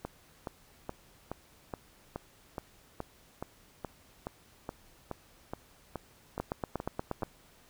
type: two click trains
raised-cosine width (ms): 1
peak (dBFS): -22 / -18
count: 18 / 8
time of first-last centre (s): 0.05-7.223 / 6.4-7.232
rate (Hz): 2.37 / 8.41
effects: pink hiss -61 dBFS RMS until 7.69 s